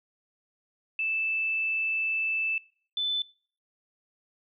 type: tone pair in turn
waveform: sine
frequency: 2637 / 3512 Hz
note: E7 / A7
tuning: 0 / -4 cents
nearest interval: perfect fourth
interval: 496 cents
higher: second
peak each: -26 dBFS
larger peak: neither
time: 0.99-2.58 / 2.97-3.22 s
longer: first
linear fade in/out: 2 ms
effects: noise-tail reverb RT60 0.5 s tail -23 dB re dry